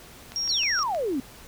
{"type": "click train", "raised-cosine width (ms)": 0.2, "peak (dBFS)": -22, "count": 5, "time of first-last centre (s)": [0.32, 0.948], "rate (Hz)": 6.37}
{"type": "tone", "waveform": "sine", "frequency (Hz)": 5588, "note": "F8", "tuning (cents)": 0, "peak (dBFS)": -25, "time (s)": [0.36, 0.83], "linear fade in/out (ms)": 0}
{"type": "exponential sweep", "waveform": "sine", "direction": "down", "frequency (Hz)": [4699, 246.4], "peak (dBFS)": -24, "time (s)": [0.49, 1.2], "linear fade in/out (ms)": 2}
{"effects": ["pink hiss -47 dBFS RMS until 1.47 s"]}